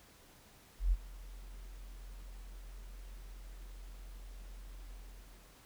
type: tone with ADSR envelope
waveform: sine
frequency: 43.7 Hz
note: F1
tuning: 2 cents sharp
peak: -24 dBFS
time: 0.79-5.6 s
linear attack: 130 ms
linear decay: 39 ms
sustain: -22 dB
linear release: 670 ms
effects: pink hiss -61 dBFS RMS until 5.65 s